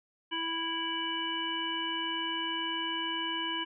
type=harmonic tone; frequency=329.1 Hz; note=E4; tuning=3 cents flat; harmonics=1 / 3 / 5 / 7 / 9; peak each=-39 / -37 / -39 / -42 / -34 dBFS; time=0.31-3.65 s; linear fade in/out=20 ms; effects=none